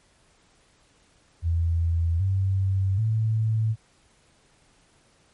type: tone with pitch steps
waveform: sine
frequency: 83.7 / 96.15 / 110.44 Hz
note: E2 / G2 / A2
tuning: +27 / -33 / +7 cents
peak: -20 dBFS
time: 1.42-3.76 s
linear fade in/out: 50 ms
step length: 780 ms
effects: pink hiss -61 dBFS RMS until 5.33 s + MP3 48 kbps